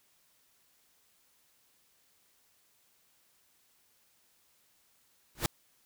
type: noise with exponential growth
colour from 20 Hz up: pink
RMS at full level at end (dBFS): -24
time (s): 5.35-5.46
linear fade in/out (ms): 1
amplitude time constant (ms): 23
effects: white hiss -69 dBFS RMS until 5.85 s